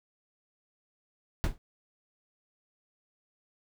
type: noise with exponential decay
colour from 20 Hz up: brown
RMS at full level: -19 dBFS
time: 1.44-1.58 s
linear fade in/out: 0 ms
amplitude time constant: 29 ms
effects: none